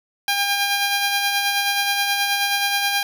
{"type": "tone with tremolo", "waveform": "10% pulse", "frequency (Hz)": 804, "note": "G5", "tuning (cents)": 44, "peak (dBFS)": -9, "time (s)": [0.28, 3.03], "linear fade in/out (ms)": 2, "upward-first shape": "sine", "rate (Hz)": 9.4, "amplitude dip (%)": 35, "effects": []}